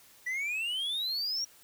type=exponential sweep; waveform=triangle; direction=up; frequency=1943 to 5700 Hz; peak=-29 dBFS; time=0.26-1.45 s; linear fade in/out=10 ms; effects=white hiss -58 dBFS RMS until 1.63 s